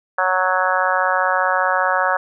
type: harmonic tone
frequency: 185 Hz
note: F#3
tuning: in tune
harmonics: 3 / 4 / 5 / 6 / 7 / 8 / 9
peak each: -23 / -23 / -23 / -23 / -23 / -23 / -23 dBFS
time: 0.18-2.17 s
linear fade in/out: 5 ms
effects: none